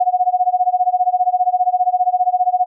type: tone with tremolo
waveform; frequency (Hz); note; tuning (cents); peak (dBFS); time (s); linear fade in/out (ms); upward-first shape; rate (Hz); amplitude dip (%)
sine; 729; F#5; -26; -9; 0-2.66; 10; sine; 15; 95
effects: none